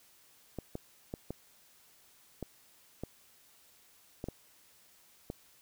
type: clicks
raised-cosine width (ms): 2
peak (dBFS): -24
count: 9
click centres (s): 0.587 / 0.754 / 1.139 / 1.306 / 2.427 / 3.036 / 4.241 / 4.286 / 5.301
effects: white hiss -63 dBFS RMS until 5.61 s